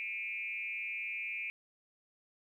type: tone with frequency modulation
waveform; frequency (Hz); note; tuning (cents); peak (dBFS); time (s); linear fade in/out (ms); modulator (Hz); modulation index
sine; 2384; D7; +25; -36; 0-1.5; 0; 184; 1
effects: 12-bit